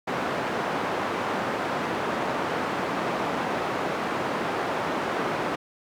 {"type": "band-pass noise", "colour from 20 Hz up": "white", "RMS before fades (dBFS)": -28, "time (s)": [0.07, 5.56], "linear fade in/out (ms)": 10, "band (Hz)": [170, 1100], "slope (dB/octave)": 12, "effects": []}